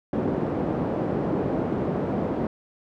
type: band-pass noise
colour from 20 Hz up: pink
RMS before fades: -26 dBFS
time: 0.13-2.47 s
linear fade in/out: 2 ms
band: 170 to 550 Hz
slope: 12 dB/octave
effects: none